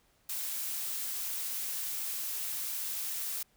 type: noise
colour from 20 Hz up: blue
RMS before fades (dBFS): -36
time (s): 0.29-3.43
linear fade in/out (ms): 5
effects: pink hiss -69 dBFS RMS until 3.56 s